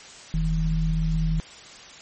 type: tone pair together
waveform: sine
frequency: 42.38 / 160 Hz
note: E1 / D#3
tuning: +49 / +49 cents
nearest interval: octave + major seventh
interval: 2300 cents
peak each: -23 dBFS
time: 0.34-1.4 s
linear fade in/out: 0 ms
effects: white hiss -44 dBFS RMS until 2.01 s + MP3 32 kbps